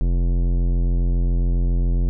sine tone with tanh clipping, 43.65 Hz, F1, in tune, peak -18 dBFS, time 0.01-2.09 s, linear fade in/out 0 ms, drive 16 dB, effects none

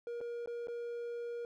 triangle tone with dropouts, 473.8 Hz, A#4, 28 cents sharp, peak -36 dBFS, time 0.07-1.45 s, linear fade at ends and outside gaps 1 ms, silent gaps 0.206-0.212 / 0.46-0.474 / 0.672-0.683 s, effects none

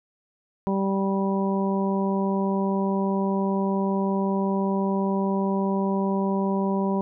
harmonic tone, 194.9 Hz, G3, 10 cents flat, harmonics 1 / 2 / 3 / 4 / 5, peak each -23 / -28 / -32 / -35 / -31 dBFS, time 0.67-7.01 s, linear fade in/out 0 ms, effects none

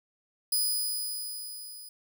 10% pulse tone with level ramp, 4978 Hz, D#8, in tune, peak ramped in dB -17 to -37 dBFS, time 0.52-1.89 s, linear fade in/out 5 ms, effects none

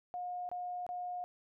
sine tone bursts, 717 Hz, F5, 45 cents sharp, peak -37 dBFS, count 3, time 0.14-1.24 s, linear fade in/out 0 ms, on 350 ms, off 25 ms, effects none

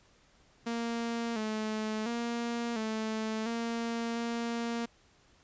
sawtooth tone with pitch steps, 232.8 / 216.4 / 235.4 / 219.2 / 231.9 / 233.6 Hz, A#3 / A3 / A#3 / A3 / A#3 / A#3, -2 / -29 / +17 / -6 / -9 / +4 cents, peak -28 dBFS, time 0.66-4.86 s, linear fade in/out 10 ms, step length 700 ms, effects pink hiss -64 dBFS RMS until 5.43 s + resampled to 16000 Hz

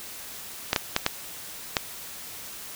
clicks, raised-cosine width 0.2 ms, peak -3 dBFS, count 5, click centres 0.731 / 0.762 / 0.964 / 1.064 / 1.768 s, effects white hiss -40 dBFS RMS until 2.75 s

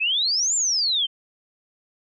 sine exponential two-way sweep, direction up then down, 2489 to 7459 to 3056 Hz, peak -19 dBFS, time 0-1.07 s, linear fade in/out 20 ms, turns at 0.55 s, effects none

